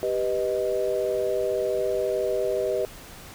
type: chord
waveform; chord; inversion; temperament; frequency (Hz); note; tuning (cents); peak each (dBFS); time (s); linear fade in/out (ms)
sine; G augmented; none; equal; 392 / 493.9 / 622.3; G4 / B4 / D#5; 0 / 0 / 0; -27; 0.03-2.85; 0
effects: pink hiss -44 dBFS RMS until 3.34 s